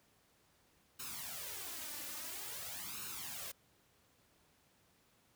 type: noise with flanger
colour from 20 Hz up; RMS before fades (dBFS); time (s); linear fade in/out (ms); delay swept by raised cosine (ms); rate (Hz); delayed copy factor
white; -45; 0.99-3.52; 10; 0.74 to 3.44; 0.49; +0.75
effects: pink hiss -71 dBFS RMS until 5.35 s + high-pass 60 Hz 12 dB/octave